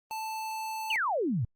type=tone; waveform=square; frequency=880 Hz; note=A5; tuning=in tune; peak=-34 dBFS; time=0.11-0.96 s; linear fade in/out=0 ms
type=exponential sweep; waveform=sine; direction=down; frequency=3028 to 100.8 Hz; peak=-26 dBFS; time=0.9-1.45 s; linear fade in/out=5 ms
effects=Opus 32 kbps